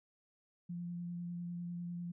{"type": "tone with vibrato", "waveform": "sine", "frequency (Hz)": 173.8, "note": "F3", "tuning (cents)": -8, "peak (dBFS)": -39, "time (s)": [0.69, 2.12], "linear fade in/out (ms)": 10, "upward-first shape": "triangle", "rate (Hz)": 10, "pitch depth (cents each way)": 15, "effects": []}